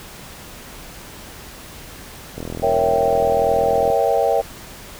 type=click train; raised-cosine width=2 ms; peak=-15 dBFS; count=64; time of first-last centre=2.38-3.902 s; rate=41.4 Hz
type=chord; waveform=sine; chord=A# diminished seventh; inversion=none; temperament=equal; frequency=466.2 / 554.4 / 659.3 / 784 Hz; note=A#4 / C#5 / E5 / G5; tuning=0 / 0 / 0 / 0 cents; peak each=-20 dBFS; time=2.62-4.42 s; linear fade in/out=20 ms
effects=pink hiss -38 dBFS RMS until 4.99 s